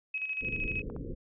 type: tone with tremolo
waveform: sine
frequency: 2554 Hz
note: D#7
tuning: 45 cents sharp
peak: -30 dBFS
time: 0.14-0.82 s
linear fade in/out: 5 ms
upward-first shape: square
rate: 13 Hz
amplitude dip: 55%
type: low-pass noise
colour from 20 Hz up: pink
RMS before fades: -38 dBFS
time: 0.41-1.15 s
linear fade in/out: 20 ms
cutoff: 520 Hz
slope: 96 dB/octave
type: clicks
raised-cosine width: 1 ms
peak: -31 dBFS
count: 2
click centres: 0.9 / 0.964 s
effects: resampled to 8000 Hz